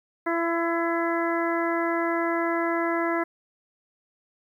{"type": "harmonic tone with a mistuned harmonic", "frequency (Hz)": 336.3, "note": "E4", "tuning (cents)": 35, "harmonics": [1, 2, 3, 4, 5, 6], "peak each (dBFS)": [-26, -29, -31, -32, -33, -34], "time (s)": [0.26, 3.24], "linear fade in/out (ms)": 10, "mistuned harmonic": 4, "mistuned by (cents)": -17, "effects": ["10-bit"]}